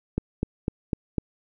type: click train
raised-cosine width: 3 ms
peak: -11 dBFS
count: 5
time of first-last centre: 0.18-1.183 s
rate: 3.99 Hz
effects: none